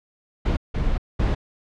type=noise bursts at uneven times; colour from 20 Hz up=brown; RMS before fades=-21 dBFS; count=3; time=0.45-0.57 / 0.74-0.98 / 1.19-1.35 s; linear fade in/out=10 ms; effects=low-pass 4000 Hz 12 dB/octave